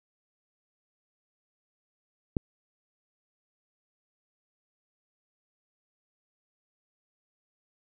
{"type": "click", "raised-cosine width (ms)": 3, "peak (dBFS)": -13, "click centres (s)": 2.368, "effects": []}